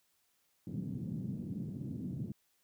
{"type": "band-pass noise", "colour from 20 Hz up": "white", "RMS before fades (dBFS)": -40, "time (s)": [0.67, 2.32], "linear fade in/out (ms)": 2, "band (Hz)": [120, 220], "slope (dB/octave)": 24, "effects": ["white hiss -75 dBFS RMS until 2.63 s"]}